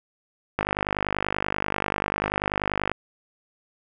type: click train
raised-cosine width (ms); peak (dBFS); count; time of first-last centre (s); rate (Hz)
0.5; -8; 118; 0.59-2.916; 50.3
effects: none